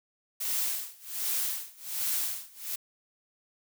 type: noise with tremolo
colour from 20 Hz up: blue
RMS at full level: -29 dBFS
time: 0.4-2.76 s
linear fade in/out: 10 ms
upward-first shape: sine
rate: 1.3 Hz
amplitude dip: 95%
effects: none